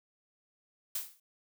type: noise with exponential decay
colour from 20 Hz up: blue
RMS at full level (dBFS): -31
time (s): 0.95-1.2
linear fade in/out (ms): 5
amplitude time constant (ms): 54
effects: none